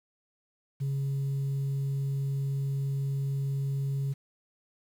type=tone; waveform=sine; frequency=137.7 Hz; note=C#3; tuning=11 cents flat; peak=-25 dBFS; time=0.8-4.14 s; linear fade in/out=20 ms; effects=tanh soft clip ceiling -26 dBFS + 9-bit